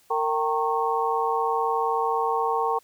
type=tone cluster; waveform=sine; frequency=458.9 / 778 / 917 / 1093 Hz; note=A#4 / G5 / A#5 / C#6; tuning=-27 / -13 / -29 / -25 cents; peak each=-27 dBFS; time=0.1-2.79 s; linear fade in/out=10 ms; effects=white hiss -60 dBFS RMS until 2.83 s